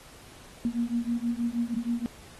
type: beating tone pair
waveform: sine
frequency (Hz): 233.1 / 239.4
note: A#3 / A#3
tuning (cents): 0 / +46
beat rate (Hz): 6.3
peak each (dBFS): -29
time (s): 0.65-2.06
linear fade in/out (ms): 0
effects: pink hiss -51 dBFS RMS until 2.39 s + AAC 32 kbps